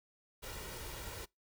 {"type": "noise with comb filter", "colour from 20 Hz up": "pink", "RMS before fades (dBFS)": -45, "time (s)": [0.42, 1.26], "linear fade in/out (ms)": 20, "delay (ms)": 2.1, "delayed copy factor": 0.55, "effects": ["noise-tail reverb RT60 0.2 s tail -25 dB re dry"]}